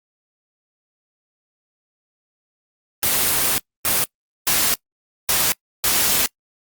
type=noise bursts at uneven times; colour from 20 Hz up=white; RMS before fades=-18 dBFS; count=5; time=3.03-3.58 / 3.85-4.04 / 4.47-4.74 / 5.29-5.52 / 5.84-6.26 s; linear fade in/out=0 ms; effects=noise-tail reverb RT60 0.1 s tail -25 dB re dry + Opus 24 kbps